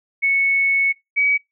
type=tone pair in turn; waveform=sine; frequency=2209 / 2270 Hz; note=C#7 / C#7; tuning=-7 / +41 cents; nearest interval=unison; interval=48 cents; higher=second; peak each=-14 dBFS; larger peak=neither; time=0.22-0.93 / 1.16-1.38 s; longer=first; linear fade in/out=20 ms; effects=noise-tail reverb RT60 0.2 s tail -24 dB re dry